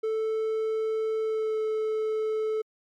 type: tone with pitch glide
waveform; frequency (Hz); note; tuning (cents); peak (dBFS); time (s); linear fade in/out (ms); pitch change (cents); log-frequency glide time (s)
triangle; 440 to 435.4; A4 to A4; 0 to -18; -23; 0.03-2.62; 10; -18; 1.21-1.6
effects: MP3 96 kbps